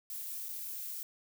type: noise with dropouts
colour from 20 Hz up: violet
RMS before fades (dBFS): -41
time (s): 0.1-1.03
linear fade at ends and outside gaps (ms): 1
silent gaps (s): 0.485-0.489
effects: none

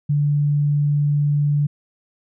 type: tone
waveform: sine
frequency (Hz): 145.9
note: D3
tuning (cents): -11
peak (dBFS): -15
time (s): 0.09-1.67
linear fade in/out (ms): 10
effects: none

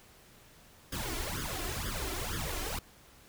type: noise with flanger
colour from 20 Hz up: pink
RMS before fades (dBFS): -36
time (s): 0.92-2.79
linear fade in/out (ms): 5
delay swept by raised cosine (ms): 0.59 to 2.99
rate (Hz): 2.1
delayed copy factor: +1
effects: pink hiss -58 dBFS RMS until 3.28 s

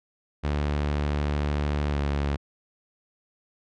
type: tone with pitch glide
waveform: sawtooth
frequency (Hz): 73.3 to 71.38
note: D2 to D2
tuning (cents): -3 to -49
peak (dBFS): -20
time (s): 0.43-2.37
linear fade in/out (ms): 20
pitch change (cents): -46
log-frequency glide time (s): 1.91-1.97
effects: low-pass 4000 Hz 12 dB/octave

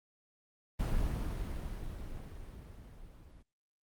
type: noise with level ramp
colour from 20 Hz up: brown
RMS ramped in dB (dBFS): -31 to -55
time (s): 0.79-3.43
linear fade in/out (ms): 10
effects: Opus 32 kbps

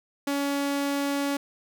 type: tone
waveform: sawtooth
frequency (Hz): 281.8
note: C#4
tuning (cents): +29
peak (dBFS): -21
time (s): 0.27-1.37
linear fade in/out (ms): 5
effects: none

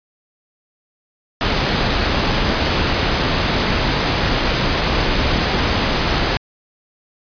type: noise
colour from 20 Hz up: pink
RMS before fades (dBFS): -17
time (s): 1.41-6.37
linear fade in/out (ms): 0
effects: resampled to 11025 Hz

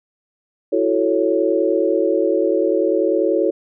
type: chord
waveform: sine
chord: F# minor seventh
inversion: third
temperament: equal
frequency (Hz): 329.6 / 370 / 440 / 554.4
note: E4 / F#4 / A4 / C#5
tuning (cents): 0 / 0 / 0 / 0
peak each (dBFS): -20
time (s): 0.72-3.51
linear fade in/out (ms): 10
effects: none

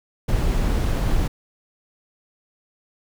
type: noise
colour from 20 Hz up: brown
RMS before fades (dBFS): -20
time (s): 0.28-1.28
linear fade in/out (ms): 10
effects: none

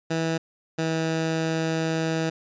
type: tone pair in turn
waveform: 15% pulse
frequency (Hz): 162.9 / 161.59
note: E3 / E3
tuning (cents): -20 / -34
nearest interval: unison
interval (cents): 14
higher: first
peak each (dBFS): -17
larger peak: neither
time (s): 0.1-0.38 / 0.78-2.3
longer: second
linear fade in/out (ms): 10
effects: resampled to 16000 Hz

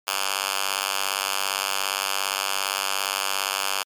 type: tone with high-pass filter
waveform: 5% pulse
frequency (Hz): 97.4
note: G2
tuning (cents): -11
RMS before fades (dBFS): -26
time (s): 0.07-3.83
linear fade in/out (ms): 5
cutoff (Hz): 1500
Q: 0.61
effects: MP3 96 kbps

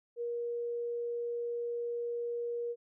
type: tone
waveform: sine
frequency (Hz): 474.3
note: A#4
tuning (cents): +30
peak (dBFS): -33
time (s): 0.16-2.76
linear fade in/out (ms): 50
effects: none

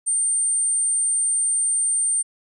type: tone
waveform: sine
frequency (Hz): 8870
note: C#9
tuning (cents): 0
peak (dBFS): -18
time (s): 0.06-2.23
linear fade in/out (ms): 20
effects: none

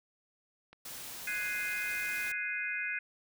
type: clicks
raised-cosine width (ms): 0.3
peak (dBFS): -36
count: 2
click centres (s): 0.73 / 1.936
type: noise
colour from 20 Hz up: white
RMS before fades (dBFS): -44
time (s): 0.85-2.32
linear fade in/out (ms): 5
type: chord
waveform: sine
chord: Ab dominant seventh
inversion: third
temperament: equal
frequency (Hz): 1480 / 1661.2 / 2093 / 2489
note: Gb6 / Ab6 / C7 / Eb7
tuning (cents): 0 / 0 / 0 / 0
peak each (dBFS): -40 / -39 / -38 / -37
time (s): 1.27-2.99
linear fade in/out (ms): 5
effects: none

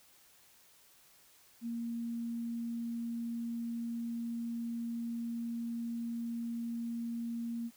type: tone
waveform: sine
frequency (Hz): 233.1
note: A#3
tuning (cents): 0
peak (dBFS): -35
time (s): 1.61-7.71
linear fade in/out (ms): 50
effects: white hiss -63 dBFS RMS until 7.76 s

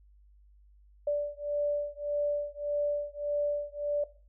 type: beating tone pair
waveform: sine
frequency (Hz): 583 / 584.7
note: D5 / D5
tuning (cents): -13 / -8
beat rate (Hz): 1.7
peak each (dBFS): -31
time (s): 1.07-4.04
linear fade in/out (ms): 5
effects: noise-tail reverb RT60 0.4 s tail -17 dB re dry + added 50 Hz sine -56 dBFS peak until 4.28 s

